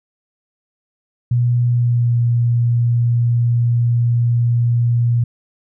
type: tone with pitch glide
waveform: sine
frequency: 121.2 to 118.98 Hz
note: B2 to A#2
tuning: -32 to +36 cents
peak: -12 dBFS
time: 1.31-5.24 s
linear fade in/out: 5 ms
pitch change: -32 cents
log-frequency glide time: 1.68-2.18 s
effects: none